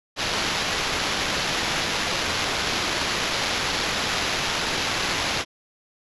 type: noise with sample-and-hold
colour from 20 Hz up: blue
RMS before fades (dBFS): -25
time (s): 0.16-5.45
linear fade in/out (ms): 50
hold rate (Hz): 8820
effects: resampled to 24000 Hz